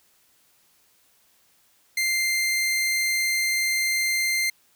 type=tone; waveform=sawtooth; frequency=2093 Hz; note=C7; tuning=in tune; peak=-18 dBFS; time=1.97-4.5 s; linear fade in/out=5 ms; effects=white hiss -62 dBFS RMS until 4.75 s